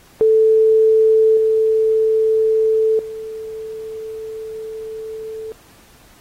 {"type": "tone with level steps", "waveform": "sine", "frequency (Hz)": 440, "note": "A4", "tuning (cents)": 0, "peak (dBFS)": [-9, -12, -26], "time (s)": [0.21, 5.52], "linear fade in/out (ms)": 0, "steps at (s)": [1.37, 2.99], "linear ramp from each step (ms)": 2, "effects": ["pink hiss -49 dBFS RMS until 6.2 s", "AAC 48 kbps"]}